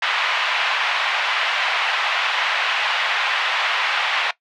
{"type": "band-pass noise", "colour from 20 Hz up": "white", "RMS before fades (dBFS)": -21, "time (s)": [0.02, 4.31], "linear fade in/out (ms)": 5, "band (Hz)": [730, 3100], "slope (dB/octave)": 24, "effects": ["noise-tail reverb RT60 0.1 s tail -18 dB re dry"]}